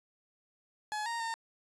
30% pulse tone with pitch steps, 848 / 930 / 912 Hz, G#5 / A#5 / A#5, +36 / -4 / -38 cents, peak -31 dBFS, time 0.92-1.34 s, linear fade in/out 0 ms, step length 140 ms, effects resampled to 22050 Hz + 11-bit

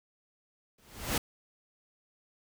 pink noise with exponential growth, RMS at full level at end -26 dBFS, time 0.78-1.18 s, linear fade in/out 5 ms, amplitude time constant 85 ms, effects none

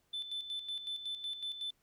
sine tone with tremolo, 3520 Hz, A7, in tune, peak -34 dBFS, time 0.13-1.71 s, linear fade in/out 10 ms, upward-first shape square, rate 5.4 Hz, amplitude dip 65%, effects tanh soft clip ceiling -34 dBFS + pink hiss -75 dBFS RMS until 1.82 s

